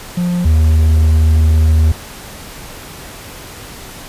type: tone pair in turn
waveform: triangle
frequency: 176.5 / 78.62 Hz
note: F3 / D#2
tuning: +19 / +19 cents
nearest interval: octave + major second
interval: 1400 cents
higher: first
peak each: -11 / -5 dBFS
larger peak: second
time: 0.17-0.45 / 0.45-1.92 s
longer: second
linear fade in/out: 5 ms
effects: pink hiss -32 dBFS RMS until 4.08 s + resampled to 32000 Hz